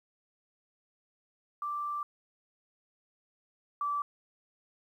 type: tone pair in turn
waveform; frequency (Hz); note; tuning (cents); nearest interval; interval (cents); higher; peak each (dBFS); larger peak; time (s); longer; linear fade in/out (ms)
sine; 1174.7 / 1159.9; D6 / D6; 0 / -22; unison; 22; first; -32 / -29; second; 1.62-2.03 / 3.81-4.02; first; 2
effects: 11-bit